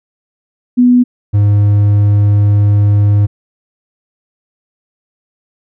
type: tone pair in turn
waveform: sine / triangle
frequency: 246.6 / 102.7 Hz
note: B3 / G#2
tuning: -2 / -19 cents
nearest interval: octave + minor third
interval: 1517 cents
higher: first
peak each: -4 dBFS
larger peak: neither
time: 0.77-1.04 / 1.33-3.27 s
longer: second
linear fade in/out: 20 ms
effects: none